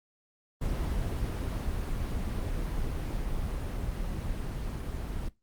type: noise with level ramp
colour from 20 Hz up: brown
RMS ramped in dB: -30 to -34 dBFS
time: 0.61-5.29 s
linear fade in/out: 10 ms
effects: noise-tail reverb RT60 0.2 s tail -20 dB re dry + Opus 24 kbps